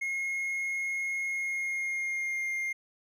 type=tone with pitch glide; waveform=triangle; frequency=2156 to 2117 Hz; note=C#7 to C7; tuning=-49 to +20 cents; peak=-28 dBFS; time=0.01-2.73 s; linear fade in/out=10 ms; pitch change=-31 cents; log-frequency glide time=1.26-2.5 s; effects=none